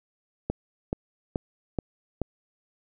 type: click train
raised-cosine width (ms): 2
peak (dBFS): -13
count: 5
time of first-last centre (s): 0.5-2.217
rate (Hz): 2.33
effects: none